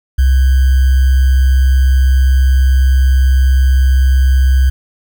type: tone with sample-and-hold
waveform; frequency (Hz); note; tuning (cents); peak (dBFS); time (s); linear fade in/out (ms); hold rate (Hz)
sine; 65.41; C2; 0; -6; 0.18-4.7; 10; 1575
effects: none